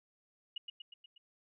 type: tone with echo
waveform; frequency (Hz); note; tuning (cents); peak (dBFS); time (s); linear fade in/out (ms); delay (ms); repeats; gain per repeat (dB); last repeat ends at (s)
sine; 2888; F#7; -43; -37; 0.56-0.58; 5; 120; 5; -4; 1.18
effects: none